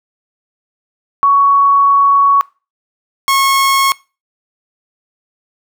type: tone pair in turn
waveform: sine / sawtooth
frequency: 1118 / 1091.2 Hz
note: C#6 / C#6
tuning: +14 / -28 cents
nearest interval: unison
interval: 42 cents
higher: first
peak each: -6 dBFS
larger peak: neither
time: 1.23-2.41 / 3.28-3.92 s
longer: first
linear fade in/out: 0 ms
effects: noise-tail reverb RT60 0.3 s tail -22 dB re dry